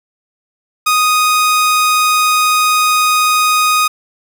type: tone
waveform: sawtooth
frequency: 1244.5 Hz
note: D#6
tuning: in tune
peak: -6 dBFS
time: 0.86-3.88 s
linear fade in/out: 10 ms
effects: none